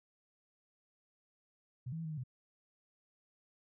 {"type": "tone with pitch steps", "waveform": "sine", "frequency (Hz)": [125.3, 161.7, 164.2, 157.6, 153.9, 126.9], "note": ["B2", "E3", "E3", "D#3", "D#3", "B2"], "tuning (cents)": [25, -33, -6, 23, -19, 47], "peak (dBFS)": -38, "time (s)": [1.86, 2.238], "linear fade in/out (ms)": 10, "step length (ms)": 63, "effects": []}